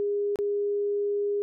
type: tone with dropouts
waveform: sine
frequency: 408.3 Hz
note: G#4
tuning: 29 cents flat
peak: -24 dBFS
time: 0-1.42 s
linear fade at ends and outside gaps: 0 ms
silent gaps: 0.358-0.388 s
effects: none